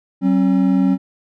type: tone pair together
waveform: triangle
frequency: 190 / 270.3 Hz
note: F#3 / C#4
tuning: +46 / -44 cents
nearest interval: tritone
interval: 610 cents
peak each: -13 dBFS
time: 0.21-0.98 s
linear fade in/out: 50 ms
effects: none